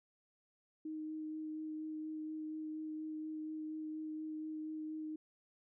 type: tone with vibrato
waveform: sine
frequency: 311.1 Hz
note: D#4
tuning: in tune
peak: -40 dBFS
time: 0.85-5.16 s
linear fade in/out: 5 ms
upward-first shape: sine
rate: 4.2 Hz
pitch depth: 10 cents each way
effects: none